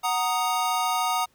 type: chord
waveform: square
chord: D# minor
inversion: first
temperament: equal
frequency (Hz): 740 / 932.3 / 1244.5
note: F#5 / A#5 / D#6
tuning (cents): 0 / 0 / 0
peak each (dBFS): -28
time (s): 0.03-1.26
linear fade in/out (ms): 20
effects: pink hiss -64 dBFS RMS until 1.34 s